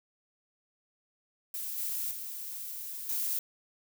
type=noise with level steps; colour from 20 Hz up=violet; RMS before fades=-37 / -34 / -40 / -32 dBFS; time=1.54-3.39 s; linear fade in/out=2 ms; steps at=1.78 / 2.11 / 3.09 s; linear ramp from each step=2 ms; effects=none